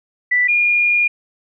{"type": "tone pair in turn", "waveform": "sine", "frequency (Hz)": [1975.5, 2424], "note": ["B6", "D#7"], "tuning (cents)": [0, -46], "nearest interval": "major third", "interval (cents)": 354, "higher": "second", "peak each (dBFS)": -12, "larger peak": "neither", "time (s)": [[0.31, 0.48], [0.48, 1.08]], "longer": "second", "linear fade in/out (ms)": 10, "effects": []}